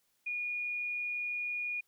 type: tone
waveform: sine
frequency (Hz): 2442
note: D#7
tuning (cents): -33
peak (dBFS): -33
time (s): 0.26-1.81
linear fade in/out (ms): 10
effects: white hiss -75 dBFS RMS until 1.87 s